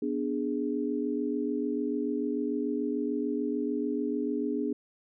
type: chord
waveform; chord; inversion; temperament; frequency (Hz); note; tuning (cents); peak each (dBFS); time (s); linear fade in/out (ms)
sine; G# diminished; first; equal; 246.9 / 293.7 / 415.3; B3 / D4 / G#4; 0 / 0 / 0; -32 / -31 / -33; 0.02-4.73; 5
effects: none